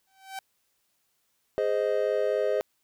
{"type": "tone with exponential growth", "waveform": "sawtooth", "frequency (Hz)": 771, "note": "G5", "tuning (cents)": -29, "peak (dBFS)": -28, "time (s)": [0.07, 0.39], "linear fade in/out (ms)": 2, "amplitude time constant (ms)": 69}
{"type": "chord", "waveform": "triangle", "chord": "Ab major", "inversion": "none", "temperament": "just", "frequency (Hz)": [415.3, 519.1, 623], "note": ["Ab4", "C5", "Eb5"], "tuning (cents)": [0, -14, 2], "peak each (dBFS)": -26, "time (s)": [1.58, 2.61], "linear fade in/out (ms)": 0}
{"effects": ["white hiss -73 dBFS RMS until 2.83 s"]}